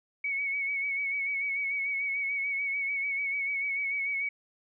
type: tone with vibrato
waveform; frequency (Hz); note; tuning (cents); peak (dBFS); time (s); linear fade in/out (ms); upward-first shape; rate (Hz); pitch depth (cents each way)
sine; 2233; C#7; +12; -28; 0.24-4.29; 5; sine; 6.8; 40
effects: none